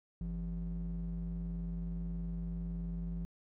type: ring-modulated tone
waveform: triangle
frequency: 110 Hz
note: A2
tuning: in tune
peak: -30 dBFS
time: 0.21-3.25 s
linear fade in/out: 0 ms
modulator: 60.4 Hz
effects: tanh soft clip ceiling -28 dBFS